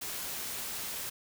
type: noise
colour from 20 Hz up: white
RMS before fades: -38 dBFS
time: 0.01-1.1 s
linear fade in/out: 10 ms
effects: none